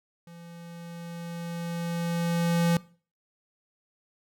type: tone with level ramp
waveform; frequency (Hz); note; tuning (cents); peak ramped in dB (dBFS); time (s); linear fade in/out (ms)
square; 170; F3; -46; -46 to -21; 0.27-2.77; 2
effects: noise-tail reverb RT60 0.4 s tail -20 dB re dry